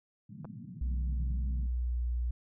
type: band-pass noise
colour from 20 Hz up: white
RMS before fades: -45 dBFS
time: 0.29-1.67 s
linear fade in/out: 10 ms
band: 110 to 220 Hz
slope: 48 dB/octave
type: clicks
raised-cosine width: 1 ms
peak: -34 / -33 dBFS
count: 2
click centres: 0.446 / 0.452 s
type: tone with pitch glide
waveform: sine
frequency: 61.7 to 60.12 Hz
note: B1 to B1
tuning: -1 to -46 cents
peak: -29 dBFS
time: 0.81-2.31 s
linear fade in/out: 5 ms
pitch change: -45 cents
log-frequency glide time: 1.42-2.05 s
effects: none